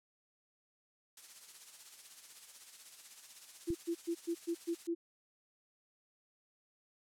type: noise with tremolo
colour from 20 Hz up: blue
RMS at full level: -48 dBFS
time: 1.17-4.87 s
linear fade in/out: 2 ms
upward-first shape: sine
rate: 16 Hz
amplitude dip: 50%
type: tone bursts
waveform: sine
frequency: 337.8 Hz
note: E4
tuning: 42 cents sharp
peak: -32 dBFS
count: 7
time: 3.67-4.95 s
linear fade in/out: 20 ms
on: 80 ms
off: 120 ms
type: click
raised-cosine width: 5 ms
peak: -30 dBFS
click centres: 3.704 s
effects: low-pass 9000 Hz 12 dB/octave